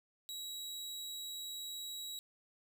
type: tone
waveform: sawtooth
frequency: 3873 Hz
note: B7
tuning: 35 cents flat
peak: -39 dBFS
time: 0.29-2.19 s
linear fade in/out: 0 ms
effects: none